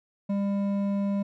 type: tone with hard clipping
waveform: triangle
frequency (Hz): 199.9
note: G3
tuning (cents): +34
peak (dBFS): -26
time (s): 0.29-1.23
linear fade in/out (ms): 10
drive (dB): 12
effects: none